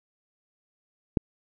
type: click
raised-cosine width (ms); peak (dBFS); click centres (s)
3; -8; 1.172
effects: none